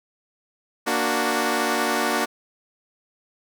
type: chord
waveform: 10% pulse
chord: Bb augmented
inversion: none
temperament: equal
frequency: 233.1 / 293.7 / 370 Hz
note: Bb3 / D4 / F#4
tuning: 0 / 0 / 0 cents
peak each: -17 dBFS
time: 0.86-2.26 s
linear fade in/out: 20 ms
effects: none